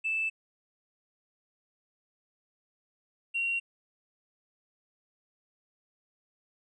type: tone pair in turn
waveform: triangle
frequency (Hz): 2637 / 2749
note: E7 / F7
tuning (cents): 0 / -28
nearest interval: minor second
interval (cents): 72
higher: second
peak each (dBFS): -24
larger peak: neither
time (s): 0.04-0.3 / 3.34-3.6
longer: neither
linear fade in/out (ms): 20
effects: tanh soft clip ceiling -25 dBFS + resampled to 24000 Hz